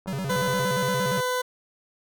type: click train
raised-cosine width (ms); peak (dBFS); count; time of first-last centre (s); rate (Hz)
1; -28; 58; 0.06-0.653; 96.2
type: tone with vibrato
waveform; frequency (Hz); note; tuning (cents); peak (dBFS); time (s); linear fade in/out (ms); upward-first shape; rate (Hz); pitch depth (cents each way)
square; 161.3; E3; -37; -28; 0.07-1.21; 10; square; 8.6; 280
type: tone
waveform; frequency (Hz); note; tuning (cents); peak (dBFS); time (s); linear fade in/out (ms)
20% pulse; 502; B4; +28; -19; 0.29-1.42; 10
effects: none